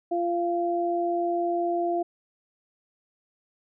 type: tone pair together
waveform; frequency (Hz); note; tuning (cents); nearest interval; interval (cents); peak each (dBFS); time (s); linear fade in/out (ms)
sine; 345.6 / 690.7; F4 / F5; -18 / -19; octave; 1199; -26; 0.11-2.03; 10
effects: none

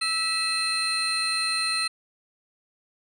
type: tone cluster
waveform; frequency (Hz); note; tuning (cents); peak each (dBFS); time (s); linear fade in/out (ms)
sine; 1310 / 1952 / 2606 / 4144 / 8910; E6 / B6 / E7 / C8 / C#9; -11 / -21 / -20 / -17 / +8; -31 / -34 / -29 / -25 / -32; 0.01-1.88; 10
effects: tanh soft clip ceiling -16 dBFS

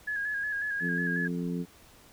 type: tone with vibrato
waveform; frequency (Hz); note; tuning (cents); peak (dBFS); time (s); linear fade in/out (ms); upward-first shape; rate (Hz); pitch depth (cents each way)
sine; 1669; G#6; +8; -29; 0.07-1.28; 10; square; 5.5; 37
type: harmonic tone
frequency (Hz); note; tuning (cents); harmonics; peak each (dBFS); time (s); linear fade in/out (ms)
87.2; F2; -2; 2 / 3 / 4 / 5; -31 / -35 / -41 / -41; 0.8-1.66; 50
effects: pink hiss -56 dBFS RMS until 2.12 s

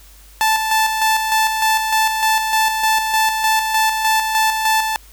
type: tone with tremolo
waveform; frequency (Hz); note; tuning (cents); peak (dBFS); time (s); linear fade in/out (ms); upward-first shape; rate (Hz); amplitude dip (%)
sawtooth; 878; A5; -4; -9; 0.41-4.96; 0; square; 3.3; 45
effects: added 50 Hz sine -43 dBFS peak until 5.12 s + white hiss -47 dBFS RMS until 5.12 s

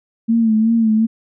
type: tone with vibrato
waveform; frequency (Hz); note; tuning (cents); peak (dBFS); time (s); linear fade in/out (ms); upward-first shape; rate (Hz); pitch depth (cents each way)
sine; 223.7; A3; +29; -11; 0.28-1.07; 20; sine; 2.7; 55
effects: none

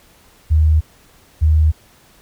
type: tone pair in turn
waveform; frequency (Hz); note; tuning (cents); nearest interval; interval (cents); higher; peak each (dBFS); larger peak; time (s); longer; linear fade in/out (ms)
sine; 77.78 / 77.78; D#2 / D#2; 0 / 0; unison; 0; neither; -9; neither; 0.5-0.81 / 1.41-1.72; neither; 20
effects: pink hiss -50 dBFS RMS until 2.21 s

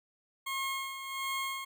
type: tone with tremolo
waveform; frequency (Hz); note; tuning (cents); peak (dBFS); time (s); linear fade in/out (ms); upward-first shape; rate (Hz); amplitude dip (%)
20% pulse; 1079; C#6; -47; -27; 0.46-1.65; 10; sine; 1.4; 60
effects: none

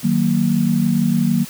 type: chord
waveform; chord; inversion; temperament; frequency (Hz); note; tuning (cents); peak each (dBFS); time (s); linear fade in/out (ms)
sine; D# minor; none; just; 155.56 / 186.68 / 233.3; D#3 / F#3 / A#3; 0 / +16 / +2; -20 / -18 / -17; 0.03-1.45; 20
effects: white hiss -36 dBFS RMS until 1.49 s

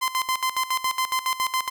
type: tone with tremolo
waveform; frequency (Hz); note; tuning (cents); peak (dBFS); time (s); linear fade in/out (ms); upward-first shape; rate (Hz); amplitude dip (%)
sawtooth; 1035; C6; -19; -17; 0.01-1.7; 20; square; 7.2; 80
effects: none

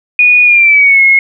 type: tone with pitch glide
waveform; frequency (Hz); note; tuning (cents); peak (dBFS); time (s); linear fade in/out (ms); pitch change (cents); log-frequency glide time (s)
sine; 2461 to 2167; D#7 to C#7; -20 to -40; -3; 0.19-1.19; 2; -220; 0.44-1.02
effects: none

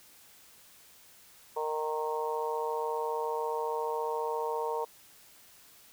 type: harmonic tone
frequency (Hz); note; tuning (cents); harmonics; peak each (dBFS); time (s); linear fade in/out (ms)
154.5; D#3; -12; 3 / 4 / 5 / 6 / 7; -33 / -40 / -42 / -34 / -42; 1.56-4.85; 10
effects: white hiss -57 dBFS RMS until 5.92 s

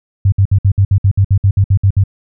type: tone bursts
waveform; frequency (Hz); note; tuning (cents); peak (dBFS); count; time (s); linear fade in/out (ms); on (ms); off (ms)
sine; 98; G2; 0; -6; 14; 0.25-2.038; 5; 72; 60
effects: none

